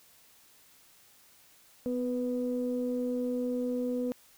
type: tone pair together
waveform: sine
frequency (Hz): 249.7 / 493.9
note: B3 / B4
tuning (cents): +19 / 0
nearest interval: octave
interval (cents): 1181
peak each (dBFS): -30 / -32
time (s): 1.86-4.12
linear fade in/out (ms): 0
effects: tanh soft clip ceiling -21 dBFS + white hiss -60 dBFS RMS until 4.37 s